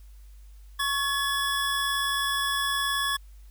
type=tone cluster; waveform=square; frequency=1107 / 1703 / 3400 Hz; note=C#6 / G#6 / G#7; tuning=-3 / +43 / +40 cents; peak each=-30 dBFS; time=0.79-3.17 s; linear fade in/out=10 ms; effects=added 50 Hz sine -45 dBFS peak until 3.5 s + white hiss -64 dBFS RMS until 3.5 s